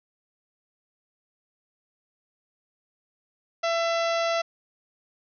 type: harmonic tone with a mistuned harmonic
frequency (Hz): 670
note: E5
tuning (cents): +28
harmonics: 1 / 2 / 3 / 4 / 5 / 6 / 7 / 8 / 9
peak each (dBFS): -24 / -30 / -34 / -36 / -38 / -40 / -41 / -42 / -43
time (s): 3.63-4.42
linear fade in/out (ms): 10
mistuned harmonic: 9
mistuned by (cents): +18
effects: none